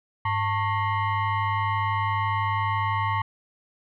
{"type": "tone with frequency modulation", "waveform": "sine", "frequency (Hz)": 101, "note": "G#2", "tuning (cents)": -48, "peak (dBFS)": -22, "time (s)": [0.25, 3.22], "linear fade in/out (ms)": 5, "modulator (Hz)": 998, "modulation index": 1.5, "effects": []}